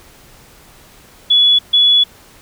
sine tone bursts at uneven times, 3405 Hz, G#7, 42 cents sharp, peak -7 dBFS, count 2, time 1.3-1.59 / 1.73-2.04 s, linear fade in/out 10 ms, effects pink hiss -44 dBFS RMS until 2.41 s

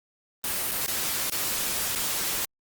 white noise with dropouts, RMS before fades -28 dBFS, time 0.44-2.45 s, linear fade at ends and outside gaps 1 ms, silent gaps 0.713-0.717 / 0.863-0.88 / 1.299-1.321 / 1.951-1.958 s, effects Opus 32 kbps

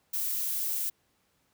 violet noise, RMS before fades -31 dBFS, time 0.13-0.9 s, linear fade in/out 10 ms, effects pink hiss -71 dBFS RMS until 1.53 s + high-pass 80 Hz 12 dB/octave

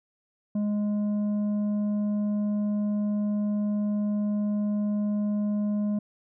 sine tone with tanh clipping, 207.7 Hz, G#3, in tune, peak -25 dBFS, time 0.55-5.99 s, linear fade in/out 5 ms, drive 6 dB, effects none

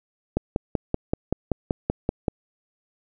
click train, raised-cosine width 2 ms, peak -8 dBFS, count 11, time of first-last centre 0.37-2.282 s, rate 5.23 Hz, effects none

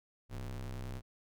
square ring-modulated tone, 65.5 Hz, C2, 2 cents sharp, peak -37 dBFS, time 0.29-1.02 s, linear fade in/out 50 ms, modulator 35.1 Hz, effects none

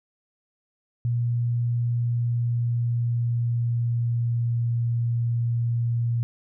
sine tone with pitch glide, 119.3 to 117.86 Hz, A#2 to A#2, +41 to +19 cents, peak -21 dBFS, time 1.05-6.23 s, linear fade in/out 0 ms, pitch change -22 cents, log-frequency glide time 1.87-4.71 s, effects none

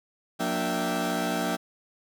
30% pulse tone cluster, 180.3 / 234.1 / 293 / 660 / 779 Hz, F#3 / A#3 / D4 / E5 / G5, -45 / +8 / -4 / +2 / -11 cents, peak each -30 dBFS, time 0.39-1.57 s, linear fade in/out 20 ms, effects none

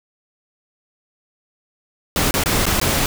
pink noise with dropouts, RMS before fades -18 dBFS, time 2.16-3.06 s, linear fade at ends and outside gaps 1 ms, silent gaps 2.31-2.34 / 2.437-2.459 / 2.656-2.665 / 2.8-2.814 s, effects none

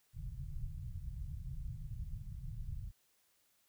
pink low-pass noise, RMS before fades -43 dBFS, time 0.13-2.92 s, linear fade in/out 50 ms, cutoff 150 Hz, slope 48 dB/octave, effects white hiss -74 dBFS RMS until 3.68 s

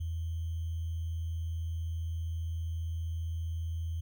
sine tone with sample-and-hold, 82.41 Hz, E2, in tune, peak -32 dBFS, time 0-4.01 s, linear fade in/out 10 ms, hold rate 3150 Hz, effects none

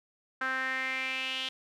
sawtooth tone with band-pass filter sweep, 261.6 Hz, C4, in tune, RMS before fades -33 dBFS, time 0.41-1.49 s, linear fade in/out 5 ms, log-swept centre 1500 to 3200 Hz, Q 5.1, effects none

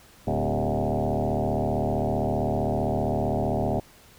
sine tone with frequency modulation, 246.9 Hz, B3, in tune, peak -22 dBFS, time 0.27-3.8 s, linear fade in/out 5 ms, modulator 75.4 Hz, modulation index 6.8, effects pink hiss -53 dBFS RMS until 4.18 s

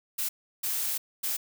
blue noise bursts at uneven times, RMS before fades -30 dBFS, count 3, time 0.18-0.29 / 0.63-0.98 / 1.23-1.37 s, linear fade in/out 10 ms, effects none

